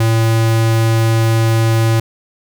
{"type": "tone", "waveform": "square", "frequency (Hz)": 113, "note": "A2", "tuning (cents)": 47, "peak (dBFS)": -11, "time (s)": [0, 2], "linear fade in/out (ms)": 5, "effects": []}